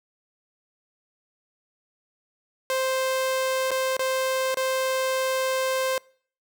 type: tone with dropouts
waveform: sawtooth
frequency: 523.3 Hz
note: C5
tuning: in tune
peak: -19 dBFS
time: 2.7-5.98 s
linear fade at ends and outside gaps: 1 ms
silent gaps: 3.708-3.715 / 3.968-3.993 / 4.544-4.571 s
effects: noise-tail reverb RT60 0.5 s tail -25 dB re dry